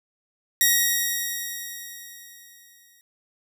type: tone with exponential decay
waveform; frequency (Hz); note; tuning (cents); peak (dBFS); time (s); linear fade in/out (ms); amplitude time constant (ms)
5% pulse; 1890; A#6; +23; -5; 0.61-3.01; 1; 520
effects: none